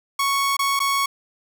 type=tone with dropouts; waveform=sawtooth; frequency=1108.7 Hz; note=C#6; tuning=in tune; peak=-15 dBFS; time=0.19-1.06 s; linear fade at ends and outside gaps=5 ms; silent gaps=0.568-0.591 / 0.793-0.801 s; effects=none